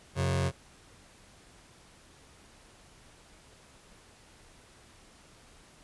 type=tone pair together; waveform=sawtooth; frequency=90.4 / 135.58 Hz; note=F#2 / C#3; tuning=-40 / -38 cents; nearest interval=perfect fifth; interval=702 cents; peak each=-25 dBFS; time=0.15-0.52 s; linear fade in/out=50 ms; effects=pink hiss -57 dBFS RMS until 5.83 s + resampled to 24000 Hz